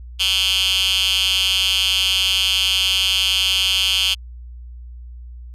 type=tone with high-pass filter; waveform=10% pulse; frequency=189.3 Hz; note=F#3; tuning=40 cents sharp; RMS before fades=-18 dBFS; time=0.19-4.15 s; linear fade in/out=20 ms; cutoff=3200 Hz; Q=5.8; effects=added 60 Hz sine -33 dBFS peak until 5.54 s + resampled to 32000 Hz